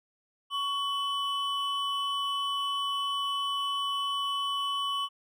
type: tone pair together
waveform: triangle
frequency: 1118 / 2999 Hz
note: C#6 / F#7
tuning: +14 / +23 cents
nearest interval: octave + perfect fourth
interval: 1709 cents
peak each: -29 / -30 dBFS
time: 0.5-5.09 s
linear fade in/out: 50 ms
effects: none